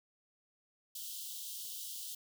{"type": "high-pass noise", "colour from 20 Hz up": "white", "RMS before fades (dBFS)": -44, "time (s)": [0.95, 2.15], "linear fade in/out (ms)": 5, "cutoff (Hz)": 2900, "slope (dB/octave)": 96, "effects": []}